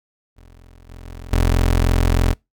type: tone with level steps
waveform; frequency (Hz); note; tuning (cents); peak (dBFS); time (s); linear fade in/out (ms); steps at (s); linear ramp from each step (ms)
25% pulse; 43.17; F1; -19; -40 / -32 / -29 / -10; 0.36-2.34; 20; 0.89 / 1.05 / 1.32; 10
effects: noise-tail reverb RT60 0.2 s tail -25 dB re dry